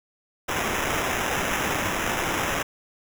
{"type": "noise with sample-and-hold", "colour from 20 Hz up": "white", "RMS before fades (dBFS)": -26, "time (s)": [0.48, 2.63], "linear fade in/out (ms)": 10, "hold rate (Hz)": 4410, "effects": []}